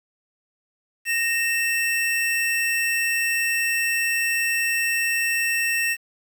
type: tone pair together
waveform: square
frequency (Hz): 1855 / 2666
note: A#6 / E7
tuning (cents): -9 / +19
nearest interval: tritone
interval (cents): 628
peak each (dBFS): -24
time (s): 1.05-5.97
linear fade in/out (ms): 50
effects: 8-bit